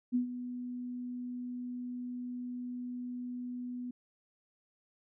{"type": "tone with ADSR envelope", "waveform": "sine", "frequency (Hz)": 246.9, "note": "B3", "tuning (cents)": 0, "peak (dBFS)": -25, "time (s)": [0.12, 3.91], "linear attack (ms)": 32, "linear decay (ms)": 110, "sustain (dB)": -12, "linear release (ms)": 6, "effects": []}